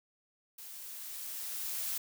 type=noise with level ramp; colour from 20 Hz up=blue; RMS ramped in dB=-48 to -35 dBFS; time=0.58-1.98 s; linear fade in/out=5 ms; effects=none